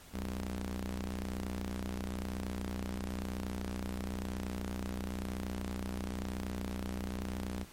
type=ring-modulated tone; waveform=sawtooth; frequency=61 Hz; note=B1; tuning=21 cents flat; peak=-29 dBFS; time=0.13-7.65 s; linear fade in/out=20 ms; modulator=136 Hz; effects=pink hiss -55 dBFS RMS until 7.72 s + MP3 64 kbps